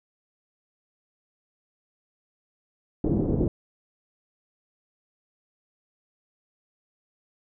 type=low-pass noise; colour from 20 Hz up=white; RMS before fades=-24 dBFS; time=3.04-3.48 s; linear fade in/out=2 ms; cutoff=390 Hz; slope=24 dB/octave; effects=none